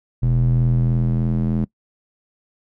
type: tone with band-pass filter sweep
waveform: square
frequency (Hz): 41.62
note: E1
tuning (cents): +17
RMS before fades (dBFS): -18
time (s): 0.22-1.65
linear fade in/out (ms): 10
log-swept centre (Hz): 110 to 190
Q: 2.5
effects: noise-tail reverb RT60 0.1 s tail -23 dB re dry